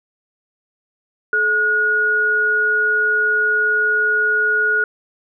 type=tone pair together; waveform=sine; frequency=430.3 / 1447.4 Hz; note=A4 / F#6; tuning=-39 / -39 cents; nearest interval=octave + major sixth; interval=2100 cents; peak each=-24 / -14 dBFS; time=1.33-4.84 s; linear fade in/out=2 ms; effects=none